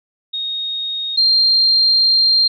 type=tone pair in turn; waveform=sine; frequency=3729 / 4186 Hz; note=A#7 / C8; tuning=0 / 0 cents; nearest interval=major second; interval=200 cents; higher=second; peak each=-20 / -10 dBFS; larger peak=second; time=0.33-1.17 / 1.17-2.48 s; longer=second; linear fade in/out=10 ms; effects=none